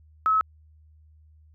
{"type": "tone", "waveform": "sine", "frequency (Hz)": 1290, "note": "E6", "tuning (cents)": -38, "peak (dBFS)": -18, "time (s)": [0.26, 0.41], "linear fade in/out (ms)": 0, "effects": ["added 77 Hz sine -52 dBFS peak until 1.54 s"]}